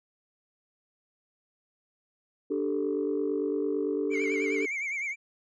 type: chord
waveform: sine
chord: D suspended fourth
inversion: none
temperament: just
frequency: 293.7 / 391.6 / 440.5 Hz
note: D4 / G4 / A4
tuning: 0 / -2 / +2 cents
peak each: -30 dBFS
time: 2.5-4.66 s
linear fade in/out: 10 ms
type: tone with vibrato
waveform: triangle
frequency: 2217 Hz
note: C#7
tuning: in tune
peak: -28 dBFS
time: 4.1-5.16 s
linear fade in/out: 50 ms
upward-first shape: triangle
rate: 9.8 Hz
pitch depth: 120 cents each way
effects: tanh soft clip ceiling -19 dBFS + resampled to 22050 Hz